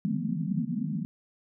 pink band-pass noise, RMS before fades -30 dBFS, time 0.05-1.05 s, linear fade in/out 0 ms, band 150 to 250 Hz, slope 96 dB/octave, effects none

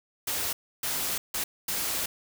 white noise bursts at uneven times, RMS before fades -30 dBFS, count 4, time 0.27-0.53 / 0.83-1.18 / 1.34-1.44 / 1.68-2.06 s, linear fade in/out 5 ms, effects none

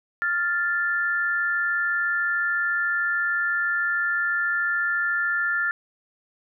sine tone pair together, 1396.9 / 1757.1 Hz, F6 / A6, 0 / -3 cents, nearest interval major third, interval 397 cents, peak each -24 dBFS, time 0.22-5.71 s, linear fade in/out 0 ms, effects none

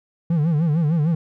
triangle tone with vibrato, 158.4 Hz, D#3, 31 cents sharp, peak -14 dBFS, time 0.3-1.15 s, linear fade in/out 5 ms, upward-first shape sine, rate 6.6 Hz, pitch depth 150 cents each way, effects none

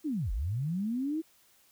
sine linear two-way sweep, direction down then up, 329.6 to 41 to 329.6 Hz, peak -29 dBFS, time 0.04-1.22 s, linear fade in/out 20 ms, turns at 0.32 s, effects white hiss -64 dBFS RMS until 1.71 s

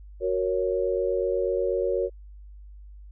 sine chord, F# major, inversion none, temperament equal, 370 / 466.2 / 554.4 Hz, F#4 / A#4 / C#5, 0 / 0 / 0 cents, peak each -27 dBFS, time 0.2-2.1 s, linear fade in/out 50 ms, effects added 50 Hz sine -42 dBFS peak until 3.11 s

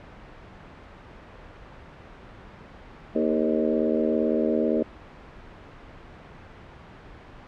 harmonic tone with a mistuned harmonic, 77.78 Hz, D#2, in tune, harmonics 3 / 4 / 5 / 6 / 7 / 8, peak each -26 / -27 / -28 / -29 / -29 / -30 dBFS, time 3.15-4.83 s, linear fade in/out 5 ms, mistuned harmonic 5, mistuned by +34 cents, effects pink hiss -45 dBFS RMS until 7.47 s + low-pass 2000 Hz 12 dB/octave

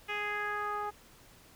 10% pulse tone with low-pass filter sweep, 415.3 Hz, G#4, in tune, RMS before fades -35 dBFS, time 0.08-0.91 s, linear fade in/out 20 ms, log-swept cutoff 2700 to 1000 Hz, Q 2.8, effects pink hiss -58 dBFS RMS until 1.55 s

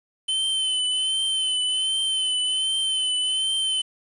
square tone with vibrato, 3059 Hz, G7, 43 cents flat, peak -22 dBFS, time 0.28-3.82 s, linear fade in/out 10 ms, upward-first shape triangle, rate 1.3 Hz, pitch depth 41 cents each way, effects resampled to 24000 Hz + 8-bit

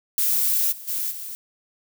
violet noise with level steps, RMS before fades -21 / -39 / -26 / -34 dBFS, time 0.18-1.35 s, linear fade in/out 0 ms, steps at 0.71 / 0.87 / 1.1 s, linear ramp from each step 20 ms, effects none

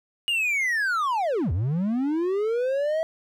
triangle linear two-way sweep, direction down then up, 2886 to 75.6 to 654 Hz, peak -20 dBFS, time 0.28-3.03 s, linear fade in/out 0 ms, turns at 1.52 s, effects none

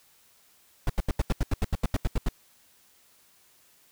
brown noise bursts, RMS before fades -23 dBFS, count 14, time 0.87-2.287 s, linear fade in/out 2 ms, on 26 ms, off 81 ms, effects white hiss -61 dBFS RMS until 3.91 s

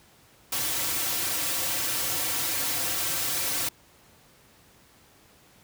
white noise with comb filter, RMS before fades -28 dBFS, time 0.52-3.69 s, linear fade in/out 5 ms, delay 4.8 ms, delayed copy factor -0.95, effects pink hiss -57 dBFS RMS until 5.63 s + high-pass 60 Hz 12 dB/octave

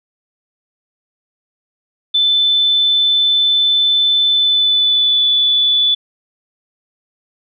sine tone with pitch glide, 3520 to 3468 Hz, A7 to A7, 0 to -26 cents, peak -10 dBFS, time 2.14-5.95 s, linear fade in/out 10 ms, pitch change -26 cents, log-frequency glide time 4.29-5.26 s, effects none

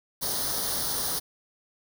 white noise with comb filter, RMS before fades -29 dBFS, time 0.21-1.2 s, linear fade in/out 20 ms, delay 0.2 ms, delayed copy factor +0.8, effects none

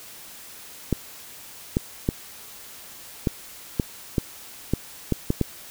clicks, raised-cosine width 3 ms, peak -7 dBFS, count 10, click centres 0.927 / 1.769 / 2.089 / 3.272 / 3.798 / 4.182 / 4.736 / 5.123 / 5.304 / 5.413 s, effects white hiss -43 dBFS RMS until 5.7 s

